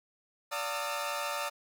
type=tone cluster; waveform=sawtooth; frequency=579 / 717 / 900 / 1231 / 1347 Hz; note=D5 / F5 / A5 / D#6 / E6; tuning=-25 / +45 / +39 / -19 / +37 cents; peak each=-34 / -39 / -35 / -35 / -36 dBFS; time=0.51-1.5 s; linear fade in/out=20 ms; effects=none